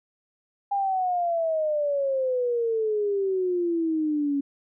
sine exponential sweep, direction down, 810 to 277.5 Hz, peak -22 dBFS, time 0.71-4.41 s, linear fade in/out 10 ms, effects none

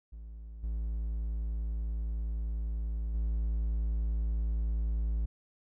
triangle tone with level steps, 55.2 Hz, A1, 6 cents sharp, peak -40 / -29 / -26 dBFS, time 0.12-5.26 s, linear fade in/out 10 ms, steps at 0.63 / 3.14 s, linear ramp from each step 10 ms, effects none

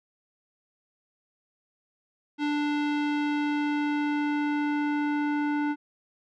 square tone with low-pass filter sweep, 294.2 Hz, D4, 3 cents sharp, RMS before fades -27 dBFS, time 2.38-5.76 s, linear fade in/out 50 ms, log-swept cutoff 3300 to 1700 Hz, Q 1.2, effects none

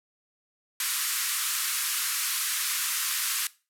white band-pass noise, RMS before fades -29 dBFS, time 0.8-3.47 s, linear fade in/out 2 ms, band 1100 to 14000 Hz, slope 48 dB/octave, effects noise-tail reverb RT60 0.3 s tail -19 dB re dry

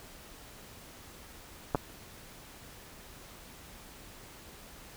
clicks, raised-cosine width 1 ms, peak -12 / -18 dBFS, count 2, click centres 1.748 / 1.755 s, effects pink hiss -51 dBFS RMS until 4.96 s

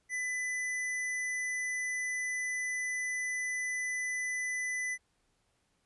square tone, 2000 Hz, B6, 21 cents sharp, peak -33 dBFS, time 0.09-4.98 s, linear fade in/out 50 ms, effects pink hiss -75 dBFS RMS until 5.85 s + resampled to 24000 Hz

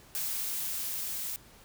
blue noise with level ramp, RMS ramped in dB -33 to -36 dBFS, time 0.15-1.36 s, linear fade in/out 0 ms, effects pink hiss -56 dBFS RMS until 1.64 s

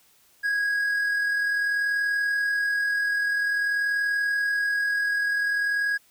triangle tone with amplitude modulation, 1651 Hz, G#6, 11 cents flat, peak -19 dBFS, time 0.43-5.98 s, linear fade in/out 20 ms, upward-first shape sine, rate 40.5 Hz, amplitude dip 30%, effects white hiss -60 dBFS RMS until 6.1 s

